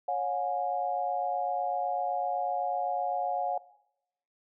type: chord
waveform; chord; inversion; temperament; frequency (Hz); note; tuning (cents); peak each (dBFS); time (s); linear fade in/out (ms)
sine; C# suspended fourth; none; equal with one note detuned; 554.4 / 722.7 / 830.6; C#5 / F#5 / G#5; 0 / -41 / 0; -35 / -29 / -34; 0.08-3.58; 5
effects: noise-tail reverb RT60 0.8 s tail -19 dB re dry